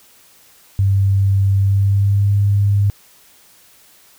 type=tone with pitch glide; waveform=sine; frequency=98 to 100.93 Hz; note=G2 to G#2; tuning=0 to -49 cents; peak=-11 dBFS; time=0.79-2.9 s; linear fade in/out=0 ms; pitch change=+51 cents; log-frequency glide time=1.59-2.31 s; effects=white hiss -49 dBFS RMS until 4.18 s